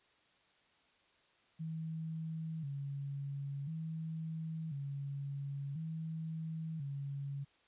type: tone with vibrato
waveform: sine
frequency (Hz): 150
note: D3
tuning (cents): +37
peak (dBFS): -38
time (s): 1.59-7.45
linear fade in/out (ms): 20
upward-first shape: square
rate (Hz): 0.48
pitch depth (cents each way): 120
effects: white hiss -70 dBFS RMS until 7.67 s + resampled to 8000 Hz